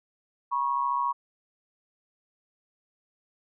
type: tone pair together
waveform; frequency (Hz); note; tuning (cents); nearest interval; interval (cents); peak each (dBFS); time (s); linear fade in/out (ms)
sine; 965.9 / 1100; B5 / C#6; -39 / -14; major second; 225; -27; 0.51-1.13; 20
effects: none